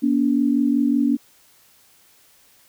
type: tone pair together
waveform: sine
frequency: 240 / 285.4 Hz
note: B3 / D4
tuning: -49 / -49 cents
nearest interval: minor third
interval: 300 cents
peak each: -19 / -18 dBFS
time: 0.02-1.17 s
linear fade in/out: 20 ms
effects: white hiss -55 dBFS RMS until 2.68 s